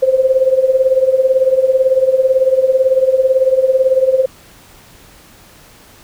sine tone with tremolo, 523.3 Hz, C5, in tune, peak -5 dBFS, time 0.02-4.26 s, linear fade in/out 10 ms, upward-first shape triangle, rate 18 Hz, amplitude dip 85%, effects pink hiss -43 dBFS RMS until 6.03 s

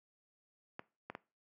clicks, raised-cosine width 0.5 ms, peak -27 dBFS, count 3, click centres 0.794 / 1.1 / 1.151 s, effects noise-tail reverb RT60 0.3 s tail -20 dB re dry + high-pass 150 Hz 12 dB/octave

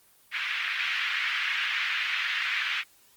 white band-pass noise, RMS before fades -29 dBFS, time 0.31-2.84 s, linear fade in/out 50 ms, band 1600 to 2700 Hz, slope 24 dB/octave, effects white hiss -60 dBFS RMS until 3.16 s + Opus 24 kbps

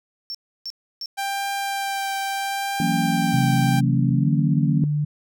triangle tone bursts, 5430 Hz, F8, 50 cents flat, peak -27 dBFS, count 3, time 0.3-1.058 s, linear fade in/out 0 ms, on 46 ms, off 310 ms
sawtooth tone with vibrato, 789 Hz, G5, 11 cents sharp, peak -20 dBFS, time 1.17-3.81 s, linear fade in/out 20 ms, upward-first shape triangle, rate 0.75 Hz, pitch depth 13 cents each way
sine chord, F# dominant seventh, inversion third, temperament equal with one note detuned, 164.81 / 185 / 227.6 / 277.2 Hz, E3 / F#3 / A#3 / C#4, 0 / 0 / -41 / 0 cents, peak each -24 / -25 / -24 / -26 dBFS, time 2.8-4.84 s, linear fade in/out 2 ms
sine tone with pitch glide, 132.3 to 148.5 Hz, C3 to D3, +20 to +20 cents, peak -19 dBFS, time 3.33-5.05 s, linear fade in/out 10 ms, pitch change +200 cents, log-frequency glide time 4.14-4.28 s
effects none

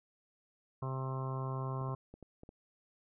harmonic tone, 132 Hz, C3, 16 cents sharp, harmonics 1 / 2 / 3 / 4 / 5 / 6 / 7 / 8 / 9 / 10, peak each -36 / -50 / -46 / -50 / -49 / -52 / -51 / -44 / -57 / -54 dBFS, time 0.82-1.95 s, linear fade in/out 5 ms
clicks, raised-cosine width 2 ms, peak -37 dBFS, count 6, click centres 1.814 / 1.89 / 2.14 / 2.227 / 2.434 / 2.491 s
effects none

